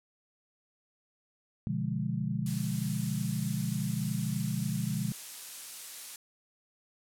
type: chord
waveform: sine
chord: B diminished seventh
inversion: none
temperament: equal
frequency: 123.47 / 146.83 / 174.61 / 207.7 Hz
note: B2 / D3 / F3 / Ab3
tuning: 0 / 0 / 0 / 0 cents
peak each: -35 dBFS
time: 1.67-5.12 s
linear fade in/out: 0 ms
type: noise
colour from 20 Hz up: blue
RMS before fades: -40 dBFS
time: 2.46-6.16 s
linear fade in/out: 2 ms
effects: low-pass 11000 Hz 12 dB/octave